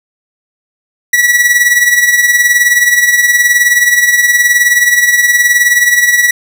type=tone with tremolo; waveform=45% pulse; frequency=1939 Hz; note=B6; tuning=32 cents flat; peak=-3 dBFS; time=1.13-6.31 s; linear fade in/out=5 ms; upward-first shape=triangle; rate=19 Hz; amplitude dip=65%; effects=none